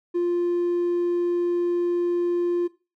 triangle tone, 349.2 Hz, F4, in tune, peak -17 dBFS, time 0.14-2.68 s, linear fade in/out 20 ms, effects noise-tail reverb RT60 0.3 s tail -20 dB re dry + tanh soft clip ceiling -16 dBFS

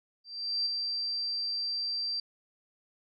sine tone with ADSR envelope, 4699 Hz, D8, in tune, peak -26 dBFS, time 0.24-2.2 s, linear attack 420 ms, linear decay 11 ms, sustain -4 dB, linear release 3 ms, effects none

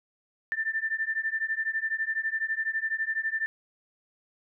sine beating tone pair, 1775 / 1787 Hz, A6 / A6, +15 / +26 cents, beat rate 12 Hz, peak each -30 dBFS, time 0.52-3.46 s, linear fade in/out 0 ms, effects none

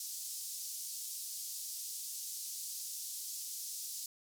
pink band-pass noise, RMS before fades -43 dBFS, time 0-4.06 s, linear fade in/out 2 ms, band 5100 to 15000 Hz, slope 24 dB/octave, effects none

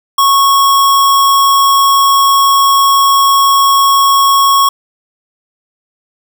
sine tone with sample-and-hold, 1102 Hz, C#6, 11 cents flat, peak -5 dBFS, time 0.18-4.69 s, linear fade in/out 5 ms, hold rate 4410 Hz, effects none

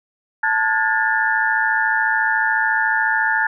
sine tone cluster, 882 / 1442 / 1648 / 1762 Hz, A5 / F#6 / G#6 / A6, +4 / -45 / -14 / +2 cents, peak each -21 dBFS, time 0.43-3.47 s, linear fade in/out 5 ms, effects none

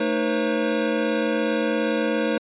square tone cluster, 222.2 / 309.9 / 482.8 / 540 Hz, A3 / D#4 / B4 / C#5, +17 / -7 / -39 / -45 cents, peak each -27 dBFS, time 0-2.38 s, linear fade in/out 5 ms, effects resampled to 8000 Hz

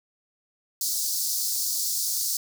pink high-pass noise, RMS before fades -27 dBFS, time 0.81-2.37 s, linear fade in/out 2 ms, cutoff 4500 Hz, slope 48 dB/octave, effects none

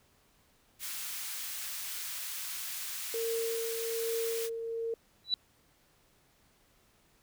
white high-pass noise, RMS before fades -39 dBFS, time 0.79-4.5 s, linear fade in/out 50 ms, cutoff 1400 Hz, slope 12 dB/octave
sine tone with tremolo, 457.2 Hz, A#4, 34 cents flat, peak -30 dBFS, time 3.14-4.94 s, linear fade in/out 2 ms, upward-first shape triangle, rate 1.2 Hz, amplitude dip 45%
sine tone with exponential growth, 3951 Hz, B7, in tune, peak -22 dBFS, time 5.24-5.34 s, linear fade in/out 2 ms, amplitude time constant 20 ms
effects pink hiss -67 dBFS RMS until 7.22 s

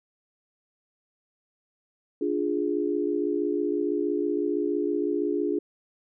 sine chord, D diminished, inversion none, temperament equal, 293.7 / 349.2 / 415.3 Hz, D4 / F4 / Ab4, 0 / 0 / 0 cents, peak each -28 dBFS, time 2.21-5.59 s, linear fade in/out 5 ms, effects none

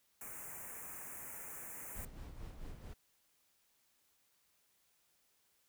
white band-stop noise, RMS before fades -48 dBFS, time 0.21-2.05 s, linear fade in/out 2 ms, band 2400 to 6800 Hz, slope 48 dB/octave
brown noise with tremolo, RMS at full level -46 dBFS, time 1.95-2.94 s, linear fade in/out 10 ms, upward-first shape sine, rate 4.5 Hz, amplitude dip 55%
effects white hiss -75 dBFS RMS until 5.68 s

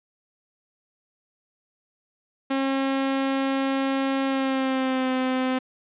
sawtooth tone with pitch glide, 270 to 258.1 Hz, C#4 to C4, -45 to -23 cents, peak -18 dBFS, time 2.5-5.59 s, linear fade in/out 10 ms, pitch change -78 cents, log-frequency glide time 4.26-5.11 s, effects resampled to 8000 Hz + 9-bit

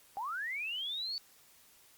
sine linear sweep, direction up, 759 to 4544 Hz, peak -35 dBFS, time 0.17-1.18 s, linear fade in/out 0 ms, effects white hiss -62 dBFS RMS until 1.97 s + Opus 48 kbps

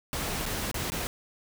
pink noise with dropouts, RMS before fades -32 dBFS, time 0.13-1.07 s, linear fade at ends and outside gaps 0 ms, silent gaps 0.455-0.462 / 0.714-0.743 / 0.901-0.92 s, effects none

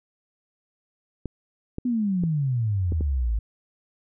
clicks, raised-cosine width 3 ms, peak -17 dBFS, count 5, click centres 1.257 / 1.784 / 2.237 / 2.922 / 3.009 s
sine exponential sweep, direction down, 253.9 to 51.91 Hz, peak -21 dBFS, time 1.85-3.39 s, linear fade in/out 5 ms
effects none

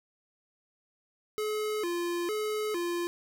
square tone with vibrato, 384.6 Hz, G4, 33 cents flat, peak -30 dBFS, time 1.38-3.07 s, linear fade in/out 0 ms, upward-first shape square, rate 1.1 Hz, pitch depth 180 cents each way, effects none

